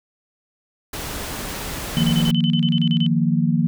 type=noise; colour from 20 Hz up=pink; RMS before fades=-29 dBFS; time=0.93-2.31 s; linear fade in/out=5 ms
type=tone bursts; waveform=sine; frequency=3034 Hz; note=F#7; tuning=43 cents sharp; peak=-24 dBFS; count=12; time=1.97-3.064 s; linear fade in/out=0 ms; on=60 ms; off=34 ms
type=chord; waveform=sine; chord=Eb suspended second; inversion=none; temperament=equal; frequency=155.56 / 174.61 / 233.1 Hz; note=Eb3 / F3 / Bb3; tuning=0 / 0 / 0 cents; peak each=-20 dBFS; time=1.97-3.67 s; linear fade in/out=0 ms
effects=none